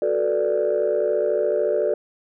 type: chord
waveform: sine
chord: B minor seventh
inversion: second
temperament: equal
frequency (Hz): 370 / 440 / 493.9 / 587.3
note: F#4 / A4 / B4 / D5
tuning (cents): 0 / 0 / 0 / 0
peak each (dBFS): -25 / -22 / -26 / -21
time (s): 0.02-1.94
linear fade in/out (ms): 2
effects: tanh soft clip ceiling -12 dBFS